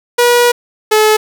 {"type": "tone pair in turn", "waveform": "sawtooth", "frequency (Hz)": [482.9, 430.2], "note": ["B4", "A4"], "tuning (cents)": [-39, -39], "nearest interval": "major second", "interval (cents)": 200, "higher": "first", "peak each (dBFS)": -3, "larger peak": "neither", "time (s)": [[0.18, 0.52], [0.91, 1.17]], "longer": "first", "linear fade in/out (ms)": 10, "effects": []}